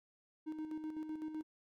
triangle tone with tremolo, 311.1 Hz, D#4, in tune, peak -36 dBFS, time 0.46-1.43 s, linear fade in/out 20 ms, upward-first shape square, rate 7.9 Hz, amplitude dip 50%, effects MP3 96 kbps

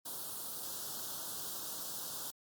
white band-stop noise, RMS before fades -42 dBFS, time 0.05-2.31 s, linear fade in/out 10 ms, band 1500 to 3200 Hz, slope 48 dB/octave, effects high-pass 100 Hz 12 dB/octave + Opus 32 kbps

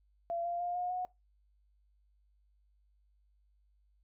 sine tone with pitch steps, 682 / 693.5 / 705.2 / 717.1 / 729.3 Hz, F5 / F5 / F5 / F5 / F#5, -41 / -12 / +17 / +46 / -25 cents, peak -33 dBFS, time 0.3-1.05 s, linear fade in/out 0 ms, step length 150 ms, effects noise-tail reverb RT60 0.2 s tail -21 dB re dry + added 50 Hz sine -67 dBFS peak until 4.03 s

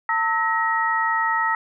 sine tone cluster, 901 / 1299 / 1895 Hz, A5 / E6 / A#6, +41 / -26 / +28 cents, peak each -23 dBFS, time 0.09-1.55 s, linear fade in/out 2 ms, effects none

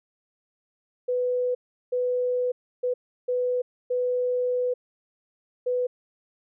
sine tone bursts at uneven times, 496.9 Hz, B4, 11 cents sharp, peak -22 dBFS, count 6, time 1.08-1.55 / 1.92-2.52 / 2.83-2.94 / 3.28-3.62 / 3.9-4.74 / 5.66-5.87 s, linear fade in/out 10 ms, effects none

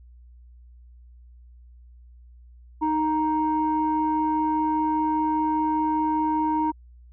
sine tone pair together, 310 / 935 Hz, D#4 / A#5, -6 / +5 cents, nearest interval octave + perfect fifth, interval 1911 cents, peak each -23 / -22 dBFS, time 2.81-6.72 s, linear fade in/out 20 ms, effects tanh soft clip ceiling -14 dBFS + added 60 Hz sine -46 dBFS peak until 7.12 s

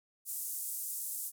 pink band-pass noise, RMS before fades -39 dBFS, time 0.25-1.32 s, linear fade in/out 50 ms, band 8400 to 16000 Hz, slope 24 dB/octave, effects none

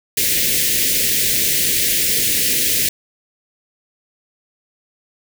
white band-stop noise, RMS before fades -17 dBFS, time 0.17-2.89 s, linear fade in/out 5 ms, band 530 to 1800 Hz, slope 48 dB/octave, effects none

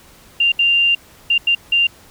sine tone bursts at uneven times, 2787 Hz, F7, 4 cents flat, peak -11 dBFS, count 5, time 0.4-0.52 / 0.59-0.95 / 1.3-1.38 / 1.47-1.55 / 1.72-1.87 s, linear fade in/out 5 ms, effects pink hiss -46 dBFS RMS until 2.1 s

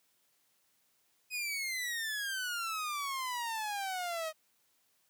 sawtooth exponential sweep, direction down, 2521 to 622.3 Hz, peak -31 dBFS, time 1.3-4.33 s, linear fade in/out 50 ms, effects white hiss -73 dBFS RMS until 5.09 s + high-pass 100 Hz 12 dB/octave

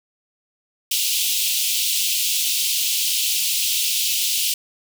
pink high-pass noise, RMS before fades -21 dBFS, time 0.91-4.54 s, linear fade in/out 5 ms, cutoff 2700 Hz, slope 48 dB/octave, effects none

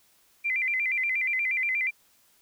sine tone with vibrato, 2198 Hz, C#7, 15 cents flat, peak -24 dBFS, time 0.44-1.91 s, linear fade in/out 20 ms, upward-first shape square, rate 8.4 Hz, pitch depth 130 cents each way, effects white hiss -63 dBFS RMS until 2.41 s

